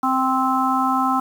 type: harmonic tone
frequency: 261.6 Hz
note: C4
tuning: in tune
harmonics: 1 / 3 / 4 / 5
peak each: -22 / -22 / -22 / -22 dBFS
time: 0.03-1.2 s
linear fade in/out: 5 ms
effects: 7-bit